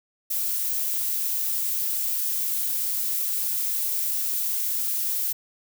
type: noise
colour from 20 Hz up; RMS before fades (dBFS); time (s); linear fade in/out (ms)
violet; -26; 0.3-5.33; 10
effects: none